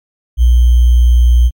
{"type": "tone with sample-and-hold", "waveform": "sine", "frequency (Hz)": 60.2, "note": "B1", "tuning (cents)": -44, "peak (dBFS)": -4, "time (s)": [0.37, 1.51], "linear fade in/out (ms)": 50, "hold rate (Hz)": 3150, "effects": ["MP3 96 kbps"]}